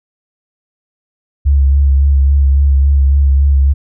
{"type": "tone with vibrato", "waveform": "sine", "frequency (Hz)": 69.3, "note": "C#2", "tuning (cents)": 0, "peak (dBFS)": -6, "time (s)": [1.45, 3.74], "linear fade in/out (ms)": 20, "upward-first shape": "sine", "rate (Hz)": 3.6, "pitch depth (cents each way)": 32, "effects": []}